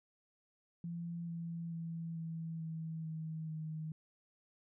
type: tone with pitch steps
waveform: sine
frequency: 170 / 167.76 / 165.54 / 163.36 / 161.2 / 159.07 / 156.97 Hz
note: F3 / E3 / E3 / E3 / E3 / D#3 / D#3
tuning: -46 / +31 / +8 / -15 / -38 / +39 / +16 cents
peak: -39 dBFS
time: 0.84-3.92 s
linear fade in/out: 2 ms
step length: 440 ms
effects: none